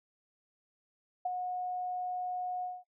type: tone with ADSR envelope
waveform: sine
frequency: 727 Hz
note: F#5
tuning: 31 cents flat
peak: -28 dBFS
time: 1.25-2.84 s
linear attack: 7 ms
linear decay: 24 ms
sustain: -5 dB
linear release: 210 ms
effects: noise-tail reverb RT60 0.1 s tail -20 dB re dry